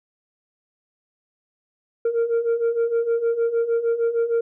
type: beating tone pair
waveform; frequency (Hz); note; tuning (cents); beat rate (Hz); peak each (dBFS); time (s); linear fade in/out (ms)
sine; 459.7 / 466.2; A#4 / A#4; -24 / 0; 6.5; -22 / -18; 2.05-4.41; 5
effects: tanh soft clip ceiling -16 dBFS